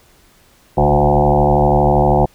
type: tone with frequency modulation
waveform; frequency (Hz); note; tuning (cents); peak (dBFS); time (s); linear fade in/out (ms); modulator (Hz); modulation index
sine; 439.9; A4; 0; -9; 0.77-2.26; 10; 72.6; 5.6
effects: pink hiss -51 dBFS RMS until 2.34 s